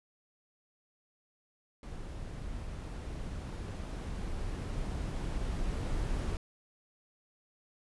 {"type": "noise with level ramp", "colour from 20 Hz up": "brown", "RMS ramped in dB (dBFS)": [-42, -33], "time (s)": [1.83, 6.37], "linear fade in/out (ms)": 2, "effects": ["resampled to 24000 Hz"]}